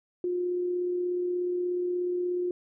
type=tone with amplitude modulation; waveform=sine; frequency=356.7 Hz; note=F4; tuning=37 cents sharp; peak=-25 dBFS; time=0.24-2.51 s; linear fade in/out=2 ms; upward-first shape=sine; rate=36.7 Hz; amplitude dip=25%; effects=none